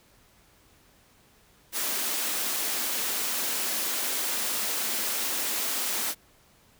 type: high-pass noise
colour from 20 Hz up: white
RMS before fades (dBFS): -29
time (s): 1.72-6.15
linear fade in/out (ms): 50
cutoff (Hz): 200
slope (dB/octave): 48
effects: pink hiss -60 dBFS RMS until 6.79 s